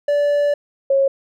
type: tone pair in turn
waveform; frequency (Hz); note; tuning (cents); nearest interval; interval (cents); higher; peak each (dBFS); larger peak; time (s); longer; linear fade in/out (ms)
triangle / sine; 580 / 545.9; D5 / C#5; -22 / -27; minor second; 105; first; -12; neither; 0.08-0.54 / 0.9-1.08; first; 5
effects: none